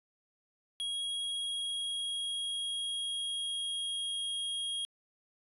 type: tone with pitch glide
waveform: square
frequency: 3299 to 3267 Hz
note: G#7 to G#7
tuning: -12 to -29 cents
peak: -34 dBFS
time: 0.8-4.85 s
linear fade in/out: 0 ms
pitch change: -17 cents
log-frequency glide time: 0.91-4.23 s
effects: resampled to 32000 Hz